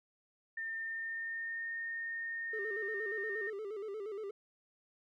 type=tone with pitch glide; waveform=sine; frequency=1807 to 1834.3 Hz; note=A6 to A#6; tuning=+46 to -28 cents; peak=-37 dBFS; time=0.57-3.5 s; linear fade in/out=5 ms; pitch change=+26 cents; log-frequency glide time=0.76-1.7 s
type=tone with vibrato; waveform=triangle; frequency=415.3 Hz; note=G#4; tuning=in tune; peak=-37 dBFS; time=2.53-4.31 s; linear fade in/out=5 ms; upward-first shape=square; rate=8.5 Hz; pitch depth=84 cents each way
effects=none